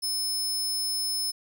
sawtooth tone, 5220 Hz, E8, 18 cents flat, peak -24 dBFS, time 0.02-1.32 s, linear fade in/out 20 ms, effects none

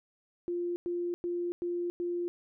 sine tone bursts, 349.2 Hz, F4, in tune, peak -30 dBFS, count 5, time 0.48-2.28 s, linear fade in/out 0 ms, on 280 ms, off 100 ms, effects none

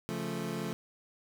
25% pulse chord, Db augmented, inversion none, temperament equal, 138.59 / 174.61 / 220 Hz, Db3 / F3 / A3, 0 / 0 / 0 cents, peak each -37 / -34 / -34 dBFS, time 0.09-0.73 s, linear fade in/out 0 ms, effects none

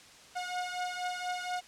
sawtooth beating tone pair, 721 / 725.2 Hz, F#5 / F#5, -45 / -35 cents, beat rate 4.2 Hz, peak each -32 / -34 dBFS, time 0.35-1.61 s, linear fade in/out 20 ms, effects white hiss -54 dBFS RMS until 1.67 s + low-pass 7000 Hz 12 dB/octave

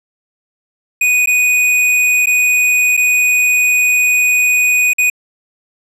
square tone with dropouts, 2482 Hz, D#7, 5 cents flat, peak -10 dBFS, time 1.01-5.1 s, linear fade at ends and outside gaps 5 ms, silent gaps 1.26-1.272 / 2.259-2.269 / 2.968-2.974 / 4.934-4.983 s, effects low-pass 12000 Hz 12 dB/octave

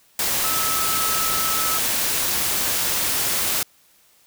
sine tone in noise, 1300 Hz, E6, 24 cents flat, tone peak -26 dBFS, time 0.44-1.78 s, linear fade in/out 2 ms, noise white, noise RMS -22 dBFS, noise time 0.19-3.63 s, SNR -7 dB, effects white hiss -57 dBFS RMS until 4.26 s

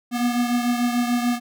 square beating tone pair, 240.6 / 247.4 Hz, B3 / B3, -45 / +3 cents, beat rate 6.8 Hz, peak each -21 / -27 dBFS, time 0.11-1.4 s, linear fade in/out 50 ms, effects none

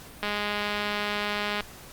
click train, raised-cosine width 0.3 ms, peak -13 dBFS, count 286, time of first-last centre 0.23-1.607 s, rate 207 Hz, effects pink hiss -46 dBFS RMS until 1.92 s + Opus 48 kbps

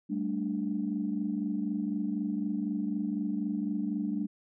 sine chord, G suspended second, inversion none, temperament equal, 196 / 220 / 293.7 Hz, G3 / A3 / D4, 0 / 0 / 0 cents, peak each -33 dBFS, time 0.09-4.27 s, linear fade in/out 20 ms, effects tanh soft clip ceiling -19 dBFS

